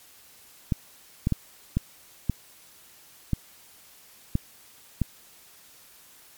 clicks, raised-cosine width 5 ms, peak -10 dBFS, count 8, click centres 0.722 / 1.271 / 1.323 / 1.77 / 2.297 / 3.333 / 4.354 / 5.017 s, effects white hiss -53 dBFS RMS until 6.37 s + MP3 96 kbps

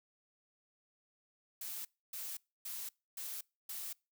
blue noise bursts, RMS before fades -43 dBFS, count 5, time 1.61-3.93 s, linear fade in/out 5 ms, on 240 ms, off 280 ms, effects noise-tail reverb RT60 0.3 s tail -26 dB re dry

